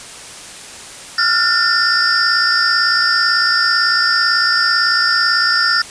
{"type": "tone cluster", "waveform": "sine", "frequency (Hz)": [1372, 1430, 1795, 4812, 5350], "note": ["F6", "F6", "A6", "D8", "E8"], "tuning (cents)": [-31, 41, 34, 41, 25], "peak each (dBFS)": -18, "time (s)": [1.18, 5.82], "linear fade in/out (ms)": 5, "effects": ["white hiss -33 dBFS RMS until 5.9 s", "resampled to 22050 Hz"]}